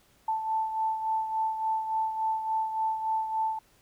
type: beating tone pair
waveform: sine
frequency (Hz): 881 / 884.5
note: A5 / A5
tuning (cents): +2 / +9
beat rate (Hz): 3.5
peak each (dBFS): -27 / -35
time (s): 0.28-3.59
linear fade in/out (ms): 5
effects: pink hiss -63 dBFS RMS until 3.81 s